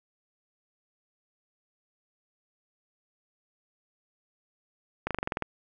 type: slowing click train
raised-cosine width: 0.5 ms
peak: -14 dBFS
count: 9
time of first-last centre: 5.07-5.423 s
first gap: 37 ms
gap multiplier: 1.05
effects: none